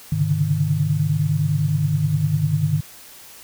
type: tone cluster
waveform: sine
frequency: 102 / 132.6 / 142.9 / 152.8 Hz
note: G#2 / C3 / D3 / D#3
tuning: -31 / +23 / -47 / -31 cents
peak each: -24 / -26 / -25 / -19 dBFS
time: 0.12-2.81 s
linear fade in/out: 5 ms
effects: white hiss -43 dBFS RMS until 3.43 s